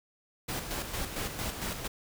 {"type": "noise with tremolo", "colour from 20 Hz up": "pink", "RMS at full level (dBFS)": -34, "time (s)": [0.48, 1.88], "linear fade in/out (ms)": 10, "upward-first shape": "square", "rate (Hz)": 4.4, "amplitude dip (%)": 50, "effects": []}